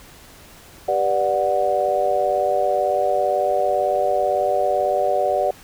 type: chord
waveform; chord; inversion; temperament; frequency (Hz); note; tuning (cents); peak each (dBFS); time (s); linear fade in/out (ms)
sine; G major seventh; none; just; 392 / 490 / 588 / 735; G4 / B4 / D5 / F#5; 0 / -14 / +2 / -12; -26 / -25 / -20 / -21; 0.88-5.51; 5
effects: pink hiss -45 dBFS RMS until 5.63 s